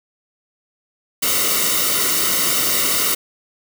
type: noise with comb filter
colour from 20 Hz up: white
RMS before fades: -18 dBFS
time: 1.22-3.15 s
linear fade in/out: 10 ms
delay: 1.2 ms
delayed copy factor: -0.75
effects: none